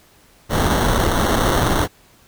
pink noise with sample-and-hold, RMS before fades -17 dBFS, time 0.49-1.88 s, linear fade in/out 50 ms, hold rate 2450 Hz, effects pink hiss -52 dBFS RMS until 2.27 s

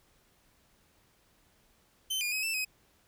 sawtooth tone with pitch steps, 3075 / 2426 / 2538 / 2657 / 2527 Hz, G7 / D#7 / D#7 / E7 / D#7, -34 / -44 / +34 / +13 / +26 cents, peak -27 dBFS, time 2.1-2.65 s, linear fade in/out 10 ms, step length 110 ms, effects pink hiss -67 dBFS RMS until 3.07 s

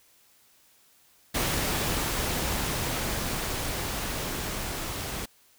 pink noise with level ramp, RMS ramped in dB -27 to -34 dBFS, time 1.34-5.26 s, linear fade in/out 10 ms, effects white hiss -61 dBFS RMS until 5.58 s

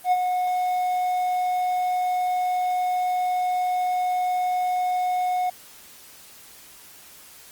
triangle tone with ADSR envelope, 728 Hz, F#5, 28 cents flat, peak -13 dBFS, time 0.04-5.5 s, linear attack 78 ms, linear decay 37 ms, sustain -6 dB, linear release 7 ms, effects white hiss -47 dBFS RMS until 7.51 s + Opus 32 kbps

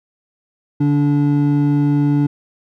triangle tone pair together, 145 / 289.5 Hz, D3 / D4, -22 / -25 cents, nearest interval octave, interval 1197 cents, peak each -13 dBFS, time 0.8-2.27 s, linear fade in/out 10 ms, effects none

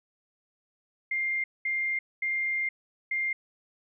sine tone bursts at uneven times, 2109 Hz, C7, 13 cents sharp, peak -26 dBFS, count 4, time 1.11-1.44 / 1.65-1.99 / 2.22-2.69 / 3.11-3.33 s, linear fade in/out 5 ms, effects none

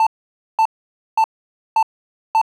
triangle tone bursts, 887 Hz, A5, 14 cents sharp, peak -9 dBFS, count 5, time 0-2.415 s, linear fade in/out 2 ms, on 67 ms, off 520 ms, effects none

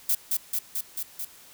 violet noise with echo, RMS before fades -23 dBFS, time 0.09-0.15 s, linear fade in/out 5 ms, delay 220 ms, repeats 5, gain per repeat -2 dB, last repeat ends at 1.25 s, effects white hiss -51 dBFS RMS until 1.53 s

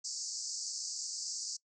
pink band-pass noise, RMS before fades -40 dBFS, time 0.04-1.57 s, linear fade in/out 10 ms, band 4600 to 7800 Hz, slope 96 dB/octave, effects noise-tail reverb RT60 0.1 s tail -22 dB re dry

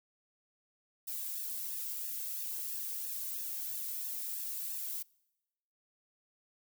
violet noise with flanger, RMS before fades -39 dBFS, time 1.07-5.03 s, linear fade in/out 10 ms, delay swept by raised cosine 1.1 to 1.9 ms, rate 3 Hz, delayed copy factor +0.65, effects noise-tail reverb RT60 1.0 s tail -26 dB re dry

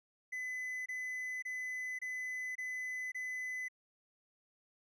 triangle tone bursts, 2012 Hz, B6, 32 cents sharp, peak -36 dBFS, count 6, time 0.32-3.685 s, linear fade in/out 10 ms, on 540 ms, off 25 ms, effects none

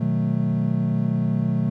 triangle chord, B dominant seventh, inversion none, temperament equal, 123.47 / 155.56 / 185 / 220 Hz, B2 / D#3 / F#3 / A3, 0 / 0 / 0 / 0 cents, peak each -23 dBFS, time 0-1.7 s, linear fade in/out 10 ms, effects none

